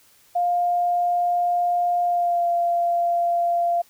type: tone with pitch glide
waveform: sine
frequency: 704 to 691.1 Hz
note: F5 to F5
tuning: +14 to -18 cents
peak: -18 dBFS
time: 0.35-3.82 s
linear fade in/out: 10 ms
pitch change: -32 cents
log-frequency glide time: 2.04-2.48 s
effects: white hiss -56 dBFS RMS until 3.89 s